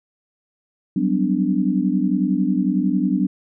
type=chord; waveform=sine; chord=G major seventh; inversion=third; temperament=equal with one note detuned; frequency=185 / 196 / 252.3 / 293.7 Hz; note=F#3 / G3 / B3 / D4; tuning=0 / 0 / +37 / 0 cents; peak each=-22 dBFS; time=0.96-3.27 s; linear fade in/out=5 ms; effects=none